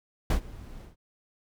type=noise with ADSR envelope; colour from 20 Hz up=brown; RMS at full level=-19 dBFS; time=0.3-0.96 s; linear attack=4 ms; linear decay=96 ms; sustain=-24 dB; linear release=140 ms; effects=none